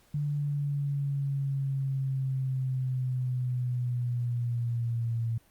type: exponential sweep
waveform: sine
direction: down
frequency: 146.83 to 114.6 Hz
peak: -27 dBFS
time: 0.14-5.38 s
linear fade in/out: 5 ms
effects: pink hiss -63 dBFS RMS until 5.5 s + Opus 48 kbps